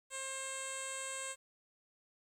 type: tone with low-pass filter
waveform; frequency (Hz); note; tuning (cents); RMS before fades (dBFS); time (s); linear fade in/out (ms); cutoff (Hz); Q
10% pulse; 533; C5; +32; -42; 0.1-1.36; 50; 8100; 6.5
effects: 11-bit